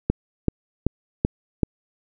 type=click train; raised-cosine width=3 ms; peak=-5 dBFS; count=5; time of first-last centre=0.1-1.633 s; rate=2.61 Hz; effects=none